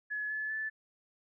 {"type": "tone with pitch steps", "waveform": "sine", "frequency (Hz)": [1701, 1723.7, 1746.8], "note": ["G#6", "A6", "A6"], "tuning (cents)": [41, -36, -13], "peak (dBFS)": -33, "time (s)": [0.1, 0.7], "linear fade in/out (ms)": 20, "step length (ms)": 200, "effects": []}